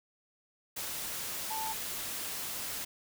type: tone in noise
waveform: sine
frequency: 882 Hz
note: A5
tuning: 4 cents sharp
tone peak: -35 dBFS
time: 1.5-1.73 s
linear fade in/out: 10 ms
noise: white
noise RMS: -38 dBFS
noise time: 0.76-2.85 s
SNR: 0 dB
effects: none